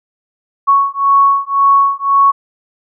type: beating tone pair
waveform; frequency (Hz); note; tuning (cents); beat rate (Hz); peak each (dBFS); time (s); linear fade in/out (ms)
sine; 1108.7 / 1110.6; C#6 / C#6; 0 / +3; 1.9; -11; 0.67-2.32; 20
effects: none